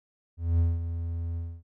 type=tone with ADSR envelope; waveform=triangle; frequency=84.1 Hz; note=E2; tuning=35 cents sharp; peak=-17 dBFS; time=0.37-1.63 s; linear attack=220 ms; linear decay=200 ms; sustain=-10 dB; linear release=260 ms; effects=none